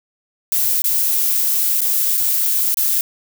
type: noise with dropouts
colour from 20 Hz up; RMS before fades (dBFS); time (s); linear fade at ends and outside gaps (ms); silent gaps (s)
violet; -17; 0.52-3.01; 1; 0.82-0.841 / 1.807-1.816 / 2.172-2.176 / 2.744-2.771
effects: none